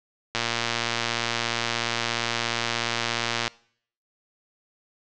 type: click train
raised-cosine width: 0.2 ms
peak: -7 dBFS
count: 367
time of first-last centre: 0.35-3.478 s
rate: 117 Hz
effects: noise-tail reverb RT60 0.6 s tail -23 dB re dry + low-pass 7000 Hz 12 dB/octave